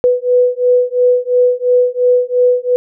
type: beating tone pair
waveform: sine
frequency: 493.9 / 496.8 Hz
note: B4 / B4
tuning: 0 / +10 cents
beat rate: 2.9 Hz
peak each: -12 dBFS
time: 0.04-2.76 s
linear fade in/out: 0 ms
effects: none